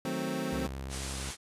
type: chord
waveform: 25% pulse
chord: D# diminished seventh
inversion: none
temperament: equal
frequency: 155.56 / 185 / 220 / 261.6 Hz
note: D#3 / F#3 / A3 / C4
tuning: 0 / 0 / 0 / 0 cents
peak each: -36 / -34 / -35 / -31 dBFS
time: 0.05-0.67 s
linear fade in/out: 2 ms
type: tone with vibrato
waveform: sawtooth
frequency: 67 Hz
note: C2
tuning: 42 cents sharp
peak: -33 dBFS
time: 0.52-1.31 s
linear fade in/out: 10 ms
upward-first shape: triangle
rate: 8.7 Hz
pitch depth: 36 cents each way
type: low-pass noise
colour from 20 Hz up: white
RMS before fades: -41 dBFS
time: 0.89-1.37 s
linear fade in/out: 50 ms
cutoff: 10000 Hz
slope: 48 dB/octave
effects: resampled to 32000 Hz